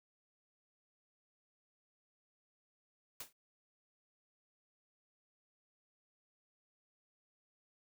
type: noise with exponential decay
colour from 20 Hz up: white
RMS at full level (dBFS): -41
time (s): 3.2-3.33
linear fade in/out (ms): 5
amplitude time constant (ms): 28
effects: none